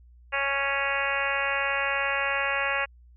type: harmonic tone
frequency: 277.2 Hz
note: C#4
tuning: in tune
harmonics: 2 / 3 / 4 / 5 / 6 / 7 / 8 / 9 / 10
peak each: -33 / -35 / -33 / -34 / -31 / -32 / -34 / -33 / -34 dBFS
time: 0.32-2.86 s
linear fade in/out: 20 ms
effects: added 60 Hz sine -50 dBFS peak until 3.16 s